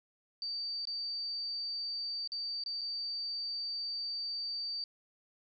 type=tone with dropouts; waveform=sine; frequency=4622 Hz; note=D8; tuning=28 cents flat; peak=-35 dBFS; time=0.42-4.84 s; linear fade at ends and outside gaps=1 ms; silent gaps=0.853-0.872 / 2.275-2.319 / 2.637-2.661 / 2.811-2.815 s; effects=none